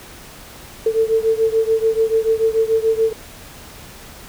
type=beating tone pair; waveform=sine; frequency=444 / 450.9 Hz; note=A4 / A4; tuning=+16 / +42 cents; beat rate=6.9 Hz; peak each=-16 / -18 dBFS; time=0.86-3.13 s; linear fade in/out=5 ms; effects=pink hiss -39 dBFS RMS until 4.28 s